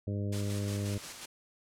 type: harmonic tone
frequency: 101.4 Hz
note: G#2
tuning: 41 cents flat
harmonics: 1 / 2 / 3 / 4 / 5 / 6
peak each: -32 / -38 / -42 / -44 / -46 / -48 dBFS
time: 0.07-0.98 s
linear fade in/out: 5 ms
type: noise with tremolo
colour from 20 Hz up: white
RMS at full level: -41 dBFS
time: 0.32-1.26 s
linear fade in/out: 10 ms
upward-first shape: square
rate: 5.6 Hz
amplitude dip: 35%
effects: low-pass 9000 Hz 12 dB/octave